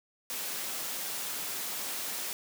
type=high-pass noise; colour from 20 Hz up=white; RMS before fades=-36 dBFS; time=0.3-2.33 s; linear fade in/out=0 ms; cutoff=190 Hz; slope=12 dB/octave; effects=none